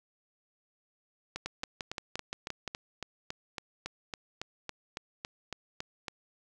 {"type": "two click trains", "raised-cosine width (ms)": 0.2, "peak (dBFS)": [-19, -18], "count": [18, 8], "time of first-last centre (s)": [[1.36, 6.082], [1.46, 2.677]], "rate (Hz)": [3.6, 5.75], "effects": []}